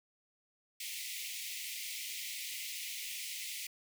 pink high-pass noise, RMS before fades -42 dBFS, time 0.8-3.67 s, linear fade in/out 5 ms, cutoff 2000 Hz, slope 96 dB/octave, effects none

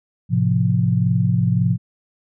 sine chord, F major, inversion first, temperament just, 109.13 / 130.96 / 174.61 Hz, A2 / C3 / F3, -14 / +2 / 0 cents, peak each -19 dBFS, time 0.29-1.78 s, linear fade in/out 50 ms, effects none

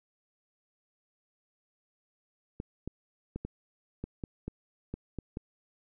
clicks, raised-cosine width 3 ms, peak -23 dBFS, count 10, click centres 2.601 / 2.876 / 3.36 / 3.45 / 4.04 / 4.238 / 4.48 / 4.94 / 5.187 / 5.371 s, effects none

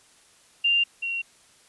sine tone pair in turn, 2789 / 2746 Hz, F7 / F7, -3 / -30 cents, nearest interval unison, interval 27 cents, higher first, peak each -18 / -26 dBFS, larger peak first, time 0.64-0.84 / 1.02-1.22 s, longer neither, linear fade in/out 10 ms, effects white hiss -57 dBFS RMS until 1.68 s + resampled to 24000 Hz

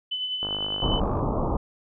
sine tone with tremolo, 3013 Hz, F#7, 31 cents sharp, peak -25 dBFS, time 0.11-1 s, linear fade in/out 10 ms, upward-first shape sine, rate 10 Hz, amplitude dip 40%
click train, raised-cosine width 1 ms, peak -20 dBFS, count 40, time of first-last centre 0.43-1.193 s, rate 51.1 Hz
pink low-pass noise, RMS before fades -25 dBFS, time 0.82-1.57 s, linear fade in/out 5 ms, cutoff 1200 Hz, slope 96 dB/octave
effects none

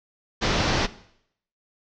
pink low-pass noise, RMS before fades -23 dBFS, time 0.41-0.87 s, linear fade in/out 20 ms, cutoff 5900 Hz, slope 48 dB/octave, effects noise-tail reverb RT60 0.7 s tail -17 dB re dry

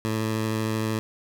15% pulse tone with vibrato, 110 Hz, A2, in tune, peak -18 dBFS, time 0.05-0.99 s, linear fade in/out 0 ms, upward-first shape triangle, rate 13 Hz, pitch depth 17 cents each way, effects 9-bit

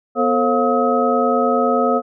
sine tone cluster, 246.9 / 445.4 / 535 / 706 / 1274 Hz, B3 / A4 / C5 / F5 / D#6, 0 / +21 / +38 / +19 / +41 cents, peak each -20 dBFS, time 0.15-2.02 s, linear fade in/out 50 ms, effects none

